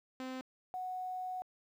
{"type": "tone pair in turn", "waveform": ["sawtooth", "sine"], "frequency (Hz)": [258.8, 738.2], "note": ["C4", "F#5"], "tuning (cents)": [-19, -4], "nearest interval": "octave + tritone", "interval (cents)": 1815, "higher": "second", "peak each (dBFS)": [-36, -37], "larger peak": "first", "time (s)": [[0.2, 0.41], [0.74, 1.42]], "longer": "second", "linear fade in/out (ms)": 0, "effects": ["low-pass 5000 Hz 12 dB/octave", "11-bit"]}